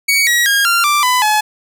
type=tone with pitch steps; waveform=sawtooth; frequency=2248 / 1912.3 / 1626.7 / 1383.8 / 1177.2 / 1001.4 / 851.8 Hz; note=C#7 / A#6 / G#6 / F6 / D6 / B5 / G#5; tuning=+24 / +44 / -36 / -16 / +4 / +24 / +44 cents; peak=-7 dBFS; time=0.08-1.41 s; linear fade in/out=10 ms; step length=190 ms; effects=none